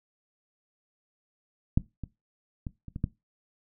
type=clicks; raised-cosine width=5 ms; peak=-9 / -23 / -22 / -29 / -23 / -14 dBFS; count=6; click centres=1.775 / 2.037 / 2.668 / 2.883 / 2.961 / 3.041 s; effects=noise-tail reverb RT60 0.2 s tail -18 dB re dry